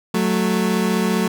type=tone pair together; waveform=30% pulse; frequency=185 / 220 Hz; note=F#3 / A3; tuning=0 / 0 cents; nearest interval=minor third; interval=300 cents; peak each=-17 dBFS; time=0.14-1.28 s; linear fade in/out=5 ms; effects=none